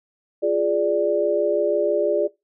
sine chord, D diminished, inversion first, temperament equal, 349.2 / 415.3 / 587.3 Hz, F4 / Ab4 / D5, 0 / 0 / 0 cents, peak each -24 / -22 / -20 dBFS, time 0.42-2.28 s, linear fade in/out 20 ms, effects noise-tail reverb RT60 0.2 s tail -20 dB re dry

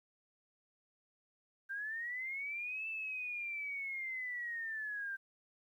sine linear two-way sweep, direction up then down, 1568 to 2653 to 1568 Hz, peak -38 dBFS, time 1.69-5.17 s, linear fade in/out 20 ms, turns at 2.88 s, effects 12-bit

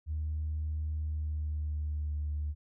sine tone with pitch glide, 77 to 74.51 Hz, D#2 to D2, -17 to +26 cents, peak -30 dBFS, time 0.06-2.55 s, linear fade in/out 50 ms, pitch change -57 cents, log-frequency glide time 0.99-2.18 s, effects tanh soft clip ceiling -27 dBFS

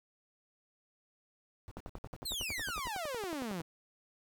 brown noise bursts, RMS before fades -47 dBFS, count 14, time 1.68-2.884 s, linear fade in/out 0 ms, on 34 ms, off 56 ms
click train, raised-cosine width 1 ms, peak -29 dBFS, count 21, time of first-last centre 1.77-3.605 s, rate 10.9 Hz
sawtooth exponential sweep, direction down, 4354 to 156.2 Hz, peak -33 dBFS, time 2.25-3.62 s, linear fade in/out 10 ms
effects none

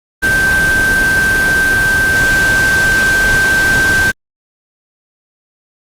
sine tone in noise, 1560 Hz, G6, 9 cents flat, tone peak -9 dBFS, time 0.22-4.12 s, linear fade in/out 20 ms, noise pink, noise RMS -18 dBFS, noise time 0.22-4.12 s, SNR +6 dB, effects low-pass 12000 Hz 12 dB/octave + Opus 32 kbps

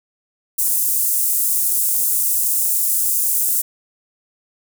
pink high-pass noise, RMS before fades -18 dBFS, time 0.58-3.62 s, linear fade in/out 10 ms, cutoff 8700 Hz, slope 24 dB/octave, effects none

